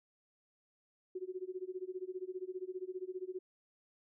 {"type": "tone with tremolo", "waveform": "sine", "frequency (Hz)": 370, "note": "F#4", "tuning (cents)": 0, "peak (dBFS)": -36, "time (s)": [1.15, 3.39], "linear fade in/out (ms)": 5, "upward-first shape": "sine", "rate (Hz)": 15, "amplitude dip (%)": 95, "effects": []}